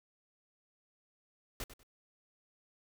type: noise with echo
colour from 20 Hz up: pink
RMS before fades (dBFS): -40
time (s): 1.6-1.64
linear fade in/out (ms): 2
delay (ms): 96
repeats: 2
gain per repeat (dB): -12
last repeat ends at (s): 1.832
effects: none